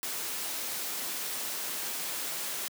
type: noise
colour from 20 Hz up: white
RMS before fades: -35 dBFS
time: 0.03-2.68 s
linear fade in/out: 0 ms
effects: high-pass 200 Hz 12 dB/octave